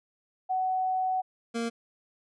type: tone pair in turn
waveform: sine / 25% pulse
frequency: 748 / 232 Hz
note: F#5 / A#3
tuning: +19 / -8 cents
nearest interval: octave + minor sixth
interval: 2027 cents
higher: first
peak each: -25 dBFS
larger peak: neither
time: 0.49-1.22 / 1.54-1.7 s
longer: first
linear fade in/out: 20 ms
effects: resampled to 22050 Hz